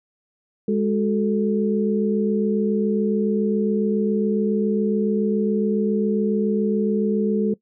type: tone cluster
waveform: sine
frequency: 206.5 / 372.9 / 440.1 Hz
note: G#3 / F#4 / A4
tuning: -10 / +14 / 0 cents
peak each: -20 / -26 / -22 dBFS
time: 0.68-7.54 s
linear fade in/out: 5 ms
effects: noise-tail reverb RT60 0.1 s tail -20 dB re dry